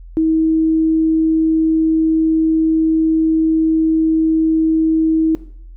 sine tone, 319.9 Hz, D#4, 48 cents sharp, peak -11 dBFS, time 0.17-5.35 s, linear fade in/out 0 ms, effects noise-tail reverb RT60 0.6 s tail -17 dB re dry + added 42 Hz sine -33 dBFS peak until 5.76 s

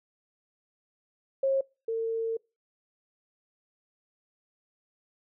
sine tone pair in turn, 540 / 452.8 Hz, C#5 / A4, -45 / +50 cents, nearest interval minor third, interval 305 cents, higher first, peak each -22 / -27 dBFS, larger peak first, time 1.43-1.61 / 1.88-2.37 s, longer second, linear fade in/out 5 ms, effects noise-tail reverb RT60 0.3 s tail -26 dB re dry

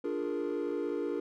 triangle chord, Bb dominant seventh, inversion first, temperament equal, 293.7 / 349.2 / 415.3 / 466.2 Hz, D4 / F4 / Ab4 / Bb4, 0 / 0 / 0 / 0 cents, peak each -34 dBFS, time 0.04-1.2 s, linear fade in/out 5 ms, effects tanh soft clip ceiling -23 dBFS

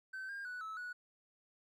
triangle tone with pitch steps, 1537 / 1608 / 1480 / 1302 / 1468 Hz, G6 / G6 / F#6 / E6 / F#6, -35 / +44 / 0 / -22 / -14 cents, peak -39 dBFS, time 0.13-0.93 s, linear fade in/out 10 ms, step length 160 ms, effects tanh soft clip ceiling -36 dBFS

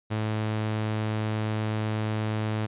sawtooth tone, 108.3 Hz, A2, 27 cents flat, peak -22 dBFS, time 0.1-2.67 s, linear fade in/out 20 ms, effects resampled to 8000 Hz

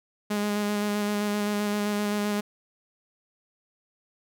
sawtooth tone with vibrato, 207 Hz, G#3, 5 cents flat, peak -21 dBFS, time 0.3-2.41 s, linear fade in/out 10 ms, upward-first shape square, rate 7.7 Hz, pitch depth 13 cents each way, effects none

